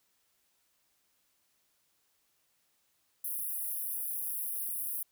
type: high-pass noise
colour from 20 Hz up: pink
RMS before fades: -36 dBFS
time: 3.24-5.03 s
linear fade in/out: 5 ms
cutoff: 10000 Hz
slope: 96 dB/octave
effects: white hiss -74 dBFS RMS until 5.11 s